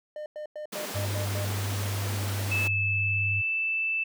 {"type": "tone bursts", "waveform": "triangle", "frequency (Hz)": 605, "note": "D#5", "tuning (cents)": -49, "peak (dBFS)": -32, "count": 7, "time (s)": [0.16, 1.448], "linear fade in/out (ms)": 2, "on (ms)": 100, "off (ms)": 98}
{"type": "high-pass noise", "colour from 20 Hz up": "pink", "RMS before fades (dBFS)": -36, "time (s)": [0.72, 2.68], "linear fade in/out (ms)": 10, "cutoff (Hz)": 180, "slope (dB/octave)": 48}
{"type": "tone with vibrato", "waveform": "sine", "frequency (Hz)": 100, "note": "G2", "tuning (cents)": 35, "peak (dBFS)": -28, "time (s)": [0.94, 3.42], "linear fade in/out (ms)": 20, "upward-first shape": "triangle", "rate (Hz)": 19, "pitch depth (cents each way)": 31}
{"type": "tone with pitch glide", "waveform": "sine", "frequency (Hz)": [2619, 2642], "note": ["E7", "E7"], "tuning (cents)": [-12, 3], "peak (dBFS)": -25, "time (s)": [2.51, 4.04], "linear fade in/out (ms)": 10, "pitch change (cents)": 15, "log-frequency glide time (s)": [2.82, 3.46]}
{"effects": []}